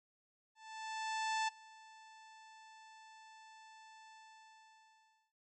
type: tone with ADSR envelope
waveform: sawtooth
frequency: 880 Hz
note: A5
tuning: in tune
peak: -29 dBFS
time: 0.55-5.33 s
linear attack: 930 ms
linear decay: 13 ms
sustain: -23 dB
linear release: 1200 ms
effects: noise-tail reverb RT60 0.3 s tail -25 dB re dry + MP3 32 kbps